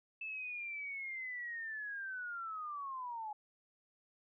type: linear sweep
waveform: sine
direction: down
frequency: 2637 to 830.6 Hz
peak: -40 dBFS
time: 0.21-3.33 s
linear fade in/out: 5 ms
effects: none